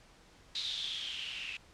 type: noise with low-pass filter sweep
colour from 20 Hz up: violet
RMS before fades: -39 dBFS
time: 0.55-1.57 s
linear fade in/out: 2 ms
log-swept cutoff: 3900 to 2600 Hz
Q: 7.6
effects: pink hiss -60 dBFS RMS until 1.73 s + low-pass 7000 Hz 12 dB/octave